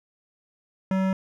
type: tone with hard clipping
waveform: sine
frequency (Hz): 190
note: F#3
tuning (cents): +46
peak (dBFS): -23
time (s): 0.91-1.13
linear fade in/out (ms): 2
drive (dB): 17
effects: none